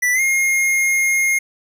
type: tone with pitch glide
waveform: square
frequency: 1972 to 2138 Hz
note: B6 to C7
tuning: -3 to +37 cents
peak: -15 dBFS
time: 0.02-1.39 s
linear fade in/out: 10 ms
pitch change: +140 cents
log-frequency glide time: 0.13-0.21 s
effects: none